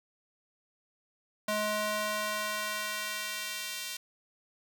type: tone with high-pass filter sweep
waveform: square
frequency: 211.3 Hz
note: G#3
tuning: 30 cents sharp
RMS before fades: -34 dBFS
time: 1.48-3.97 s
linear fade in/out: 5 ms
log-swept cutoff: 500 to 3200 Hz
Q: 0.85
effects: 10-bit